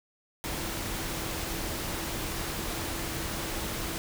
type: tone in noise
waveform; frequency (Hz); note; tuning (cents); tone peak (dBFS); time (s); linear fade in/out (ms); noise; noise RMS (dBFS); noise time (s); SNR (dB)
sine; 329.6; E4; 0; -43; 0.44-3.98; 0; pink; -34; 0.44-3.98; -12
effects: none